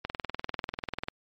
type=click train; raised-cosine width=0.3 ms; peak=-15 dBFS; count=22; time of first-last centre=0.05-1.084 s; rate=20.3 Hz; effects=low-pass 5000 Hz 12 dB/octave + MP3 48 kbps